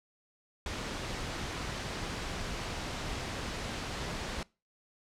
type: noise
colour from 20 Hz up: pink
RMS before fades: -37 dBFS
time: 0.66-4.43 s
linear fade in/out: 2 ms
effects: noise-tail reverb RT60 0.3 s tail -24 dB re dry + low-pass 6000 Hz 12 dB/octave